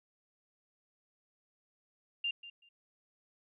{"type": "tone with echo", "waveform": "sine", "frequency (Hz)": 2794, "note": "F7", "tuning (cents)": 0, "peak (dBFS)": -31, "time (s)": [2.24, 2.31], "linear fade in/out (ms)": 5, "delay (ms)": 190, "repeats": 2, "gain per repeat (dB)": -15, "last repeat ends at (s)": 2.69, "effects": []}